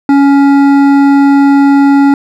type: tone with hard clipping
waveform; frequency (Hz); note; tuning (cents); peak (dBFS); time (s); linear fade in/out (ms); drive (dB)
sine; 279.5; C#4; +14; -5; 0.09-2.14; 2; 11
effects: none